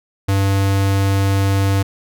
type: tone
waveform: square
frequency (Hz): 98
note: G2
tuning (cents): 0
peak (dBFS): -14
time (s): 0.28-1.83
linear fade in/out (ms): 10
effects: none